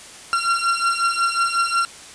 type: beating tone pair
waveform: 40% pulse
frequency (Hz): 1369 / 1374.5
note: F6 / F6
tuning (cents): -35 / -28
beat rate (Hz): 5.5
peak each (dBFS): -20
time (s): 0.33-1.85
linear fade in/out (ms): 0
effects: white hiss -40 dBFS RMS until 2.14 s + resampled to 22050 Hz